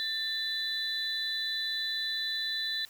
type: tone cluster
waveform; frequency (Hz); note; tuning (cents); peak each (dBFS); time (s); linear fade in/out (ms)
sine; 1785 / 3504 / 3988; A6 / A7 / B7; +24 / -8 / +16; -36 / -38 / -32; 0-2.85; 0
effects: white hiss -55 dBFS RMS until 2.89 s